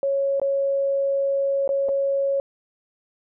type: tone with dropouts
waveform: sine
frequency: 552 Hz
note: C#5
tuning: 7 cents flat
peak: -19 dBFS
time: 0.03-2.4 s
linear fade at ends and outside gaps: 1 ms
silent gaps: 0.398-0.416 / 1.677-1.691 / 1.886-1.89 s
effects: none